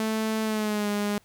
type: tone with pitch glide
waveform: sawtooth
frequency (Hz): 219.4 to 205.9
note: A3 to G#3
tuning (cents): -5 to -15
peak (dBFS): -21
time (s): 0-1.18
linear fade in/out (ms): 2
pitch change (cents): -110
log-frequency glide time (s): 0.43-0.89
effects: pink hiss -61 dBFS RMS until 1.24 s